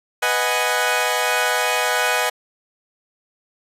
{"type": "chord", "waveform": "15% pulse", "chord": "G# minor seventh", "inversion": "first", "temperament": "equal", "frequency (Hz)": [493.9, 622.3, 740, 830.6], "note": ["B4", "D#5", "F#5", "G#5"], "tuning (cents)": [0, 0, 0, 0], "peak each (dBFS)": -17, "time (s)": [0.22, 2.3], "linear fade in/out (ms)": 10, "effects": ["resampled to 32000 Hz"]}